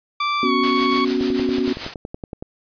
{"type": "tone with pitch glide", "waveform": "sawtooth", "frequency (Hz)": [1170, 1114.6], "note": ["D6", "C#6"], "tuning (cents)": [-7, 9], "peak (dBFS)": -15, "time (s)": [0.2, 1.05], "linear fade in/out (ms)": 5, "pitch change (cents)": -84, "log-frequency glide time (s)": [0.43, 0.53]}
{"type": "chord", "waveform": "sine", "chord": "B suspended second", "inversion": "none", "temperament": "equal", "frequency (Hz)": [246.9, 277.2, 370], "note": ["B3", "C#4", "F#4"], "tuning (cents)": [0, 0, 0], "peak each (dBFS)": -22, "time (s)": [0.43, 1.73], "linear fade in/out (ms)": 2}
{"type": "noise with tremolo", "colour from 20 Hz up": "white", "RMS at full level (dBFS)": -25, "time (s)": [0.63, 1.94], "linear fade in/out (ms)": 5, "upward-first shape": "triangle", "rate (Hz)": 6.8, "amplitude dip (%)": 70}
{"type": "click train", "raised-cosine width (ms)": 2, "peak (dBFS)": -17, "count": 14, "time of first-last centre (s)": [1.21, 2.425], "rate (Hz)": 10.7}
{"effects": ["resampled to 11025 Hz"]}